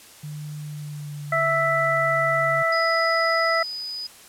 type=tone with pitch glide; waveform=sine; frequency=150 to 141.58 Hz; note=D3 to C#3; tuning=+37 to +37 cents; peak=-31 dBFS; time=0.23-2.63 s; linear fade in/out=10 ms; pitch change=-100 cents; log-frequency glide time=0.6-2 s
type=harmonic tone; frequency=659.3 Hz; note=E5; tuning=in tune; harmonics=1 / 2 / 3; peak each=-23 / -23 / -23 dBFS; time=1.32-3.63 s; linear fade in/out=5 ms
type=tone; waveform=sine; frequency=4978 Hz; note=D#8; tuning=in tune; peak=-29 dBFS; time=2.72-4.07 s; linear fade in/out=5 ms
effects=white hiss -47 dBFS RMS until 4.28 s + low-pass 12000 Hz 12 dB/octave